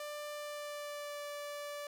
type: tone with pitch glide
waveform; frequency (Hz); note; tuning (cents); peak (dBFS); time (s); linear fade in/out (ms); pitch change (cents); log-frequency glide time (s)
sawtooth; 592 to 582.2; D5 to D5; +14 to -15; -37; 0-1.87; 2; -29; 0.32-1.24
effects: none